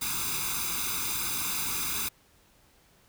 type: noise with comb filter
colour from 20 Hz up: white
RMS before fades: -31 dBFS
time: 0.01-2.09 s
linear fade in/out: 10 ms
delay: 0.81 ms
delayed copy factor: +1
effects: pink hiss -62 dBFS RMS until 3.08 s